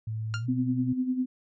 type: tone with pitch glide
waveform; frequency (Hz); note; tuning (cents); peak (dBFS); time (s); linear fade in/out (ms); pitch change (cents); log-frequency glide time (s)
sine; 110 to 124.19; A2 to B2; 0 to +10; -29; 0.07-0.93; 5; +210; 0.39-0.48
type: tone with exponential decay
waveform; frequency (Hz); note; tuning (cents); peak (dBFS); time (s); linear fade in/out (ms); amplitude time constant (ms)
sawtooth; 1400; F6; +4; -24; 0.34-0.46; 0; 25
type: tone with tremolo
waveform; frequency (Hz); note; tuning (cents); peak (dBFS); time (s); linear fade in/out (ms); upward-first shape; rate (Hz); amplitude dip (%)
sine; 255.1; C4; -44; -22; 0.48-1.26; 10; sine; 10; 65
effects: MP3 32 kbps